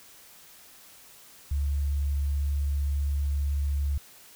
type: tone with vibrato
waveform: sine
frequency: 71.1 Hz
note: C#2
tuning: 45 cents sharp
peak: -24 dBFS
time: 1.51-3.98 s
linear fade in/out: 5 ms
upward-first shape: square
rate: 18 Hz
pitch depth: 8 cents each way
effects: white hiss -52 dBFS RMS until 4.35 s